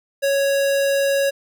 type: tone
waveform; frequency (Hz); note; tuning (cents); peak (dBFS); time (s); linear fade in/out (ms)
square; 554.4; C#5; 0; -17; 0.22-1.31; 20
effects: none